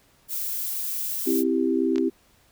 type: noise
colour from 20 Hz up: violet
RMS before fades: -29 dBFS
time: 0.28-1.44 s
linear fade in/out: 50 ms
type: chord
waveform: sine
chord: C major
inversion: none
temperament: equal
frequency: 261.6 / 329.6 / 392 Hz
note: C4 / E4 / G4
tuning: 0 / 0 / 0 cents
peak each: -24 / -24 / -25 dBFS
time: 1.26-2.1 s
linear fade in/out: 20 ms
type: clicks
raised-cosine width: 0.2 ms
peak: -19 dBFS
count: 2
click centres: 1.959 / 1.982 s
effects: pink hiss -60 dBFS RMS until 2.51 s